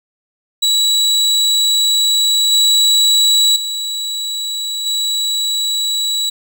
35% pulse tone with level steps, 3910 Hz, B7, 18 cents flat, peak -9 / -7 / -17 / -13 dBFS, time 0.62-6.3 s, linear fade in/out 10 ms, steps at 2.52 / 3.56 / 4.86 s, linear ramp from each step 2 ms, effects none

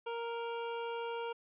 25% pulse tone, 466.2 Hz, A#4, in tune, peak -33 dBFS, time 0.06-1.33 s, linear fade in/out 10 ms, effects resampled to 8000 Hz

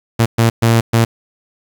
sawtooth tone bursts at uneven times, 115 Hz, A#2, 23 cents flat, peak -5 dBFS, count 4, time 0.19-0.26 / 0.38-0.5 / 0.62-0.81 / 0.93-1.05 s, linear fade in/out 10 ms, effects 7-bit

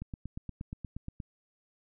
click train, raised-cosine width 5 ms, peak -26 dBFS, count 11, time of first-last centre 0.02-1.202 s, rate 8.46 Hz, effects none

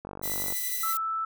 click train, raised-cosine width 1 ms, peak -24 dBFS, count 24, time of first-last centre 0.05-0.524 s, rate 48.5 Hz
5% pulse tone with tremolo, 1994 Hz, B6, 16 cents sharp, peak -22 dBFS, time 0.22-0.96 s, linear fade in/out 50 ms, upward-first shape square, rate 12 Hz, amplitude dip 40%
violet noise, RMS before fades -32 dBFS, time 0.23-0.97 s, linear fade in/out 0 ms
sine tone, 1318.5 Hz, E6, in tune, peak -27 dBFS, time 0.83-1.25 s, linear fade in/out 5 ms
effects none

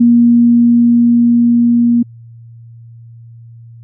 sine tone with level ramp, 237.1 Hz, A#3, 30 cents sharp, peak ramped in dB -4 to -7 dBFS, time 0-2.03 s, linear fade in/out 10 ms, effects added 116 Hz sine -33 dBFS peak until 3.83 s

